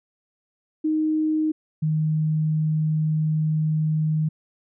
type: tone pair in turn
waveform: sine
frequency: 311.1 / 155.55 Hz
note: D#4 / D#3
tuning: 0 / 0 cents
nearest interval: octave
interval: 1200 cents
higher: first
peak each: -19 dBFS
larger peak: neither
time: 0.84-1.52 / 1.82-4.29 s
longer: second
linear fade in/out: 10 ms
effects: none